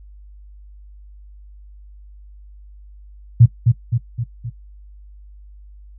sine tone with echo, 118.3 Hz, A#2, 26 cents sharp, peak -4 dBFS, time 3.4-3.46 s, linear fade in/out 10 ms, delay 260 ms, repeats 4, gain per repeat -5 dB, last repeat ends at 4.5 s, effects noise-tail reverb RT60 0.1 s tail -17 dB re dry + added 50 Hz sine -39 dBFS peak until 5.98 s

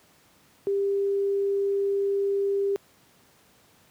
sine tone, 397.5 Hz, G4, 24 cents sharp, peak -22 dBFS, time 0.67-2.76 s, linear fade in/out 0 ms, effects pink hiss -59 dBFS RMS until 3.9 s + high-pass 100 Hz 12 dB/octave

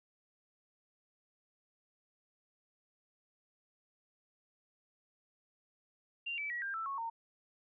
sine tone with pitch steps, 2777 / 2308 / 1918.8 / 1595 / 1325.8 / 1102.1 / 916.1 Hz, F7 / D7 / A#6 / G6 / E6 / C#6 / A#5, -10 / -31 / +50 / +30 / +10 / -10 / -30 cents, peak -36 dBFS, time 6.26-7.1 s, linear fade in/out 10 ms, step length 120 ms, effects none

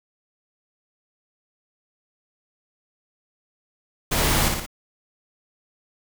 pink noise with echo, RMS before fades -22 dBFS, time 4.11-4.49 s, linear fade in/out 10 ms, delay 58 ms, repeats 3, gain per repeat -4 dB, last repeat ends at 4.664 s, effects none

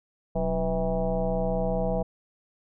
sine tone with frequency modulation, 340 Hz, F4, 46 cents flat, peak -23 dBFS, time 0.35-2.03 s, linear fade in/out 10 ms, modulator 155 Hz, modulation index 2.6, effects none

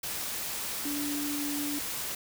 sine tone in noise, 290 Hz, D4, 22 cents flat, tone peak -32 dBFS, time 0.85-1.79 s, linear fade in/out 5 ms, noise white, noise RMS -35 dBFS, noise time 0.03-2.15 s, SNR 0 dB, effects none

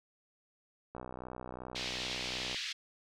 click train, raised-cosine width 1 ms, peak -29 dBFS, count 101, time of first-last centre 0.95-2.545 s, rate 62.7 Hz
white band-pass noise, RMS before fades -39 dBFS, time 1.75-2.73 s, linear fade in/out 10 ms, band 2000 to 4600 Hz, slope 24 dB/octave
effects none

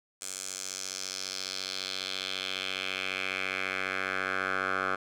10% pulse tone with band-pass filter sweep, 94.6 Hz, F#2, 39 cents sharp, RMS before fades -34 dBFS, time 0.21-4.96 s, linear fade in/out 10 ms, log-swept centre 7800 to 1300 Hz, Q 2.5, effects none

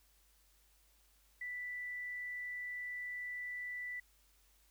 sine tone, 1975.5 Hz, B6, in tune, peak -40 dBFS, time 1.41-4 s, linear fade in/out 5 ms, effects added 50 Hz sine -70 dBFS peak until 4.7 s + white hiss -71 dBFS RMS until 4.7 s

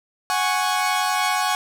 sawtooth chord, F# suspended second, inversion none, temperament equal, 740 / 830.6 / 1108.7 Hz, F#5 / G#5 / C#6, 0 / 0 / 0 cents, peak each -20 dBFS, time 0.3-1.55 s, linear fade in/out 0 ms, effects low-pass 12000 Hz 12 dB/octave + 7-bit

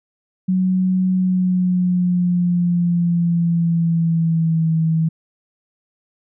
sine tone with pitch glide, 185.4 to 161.4 Hz, F#3 to E3, +4 to -36 cents, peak -14 dBFS, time 0.48-5.09 s, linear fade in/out 10 ms, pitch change -240 cents, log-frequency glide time 1.13-4.72 s, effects none

